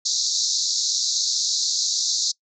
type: band-pass noise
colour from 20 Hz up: pink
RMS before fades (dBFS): -23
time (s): 0.05-2.32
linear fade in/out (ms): 10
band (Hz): 3900 to 7000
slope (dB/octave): 96
effects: noise-tail reverb RT60 0.1 s tail -24 dB re dry